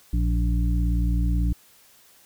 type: harmonic tone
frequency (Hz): 58.27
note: A#1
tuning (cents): 0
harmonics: 1 / 2 / 3 / 5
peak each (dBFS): -20 / -30 / -29 / -33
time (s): 0.13-1.53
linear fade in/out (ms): 5
effects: white hiss -55 dBFS RMS until 2.25 s